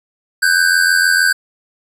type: tone pair together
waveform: square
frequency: 1508 / 1594.5 Hz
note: F#6 / G6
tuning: +32 / +29 cents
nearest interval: minor second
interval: 97 cents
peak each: -14 dBFS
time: 0.42-1.33 s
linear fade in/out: 10 ms
effects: resampled to 32000 Hz